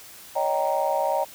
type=chord; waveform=sine; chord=Eb dominant seventh; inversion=third; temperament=just; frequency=560 / 622.3 / 777.8 / 933.4 Hz; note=Db5 / Eb5 / G5 / Bb5; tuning=+18 / 0 / -14 / +2 cents; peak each=-26 dBFS; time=0.35-1.25 s; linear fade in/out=20 ms; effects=tanh soft clip ceiling -12 dBFS + white hiss -45 dBFS RMS until 1.34 s